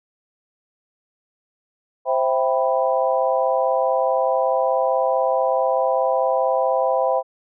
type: chord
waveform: sine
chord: C major seventh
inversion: none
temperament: equal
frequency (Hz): 523.3 / 659.3 / 784 / 987.8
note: C5 / E5 / G5 / B5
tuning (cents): 0 / 0 / 0 / 0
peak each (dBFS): -20 / -22 / -23 / -25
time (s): 2.05-7.23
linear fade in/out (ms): 50
effects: none